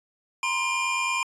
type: tone cluster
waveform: square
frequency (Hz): 953 / 1042 / 2397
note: A#5 / C6 / D7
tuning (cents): +38 / -7 / +35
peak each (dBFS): -34 / -29 / -27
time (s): 0.43-1.23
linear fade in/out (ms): 2
effects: resampled to 24000 Hz